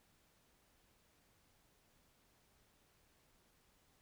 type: silence
effects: pink hiss -73 dBFS RMS until 4.01 s